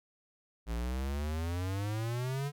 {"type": "exponential sweep", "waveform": "square", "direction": "up", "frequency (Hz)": [55, 146.1], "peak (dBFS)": -33, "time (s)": [0.66, 2.52], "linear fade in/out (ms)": 50, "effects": []}